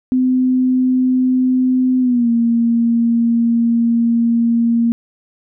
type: tone with pitch glide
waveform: sine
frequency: 255.5 to 232.9 Hz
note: C4 to A#3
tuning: -41 to -1 cents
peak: -11 dBFS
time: 0.12-4.92 s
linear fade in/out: 0 ms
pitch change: -160 cents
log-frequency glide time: 2-2.29 s
effects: none